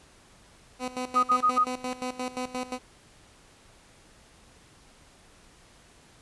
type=tone with tremolo; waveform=15% pulse; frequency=252.6 Hz; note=B3; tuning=39 cents sharp; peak=-23 dBFS; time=0.79-2.79 s; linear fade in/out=50 ms; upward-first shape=square; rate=5.7 Hz; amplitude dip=80%
type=tone bursts; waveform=sine; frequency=1244.5 Hz; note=D#6; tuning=in tune; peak=-18 dBFS; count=4; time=1.15-1.647 s; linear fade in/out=20 ms; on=86 ms; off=51 ms
effects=pink hiss -56 dBFS RMS until 6.21 s + resampled to 24000 Hz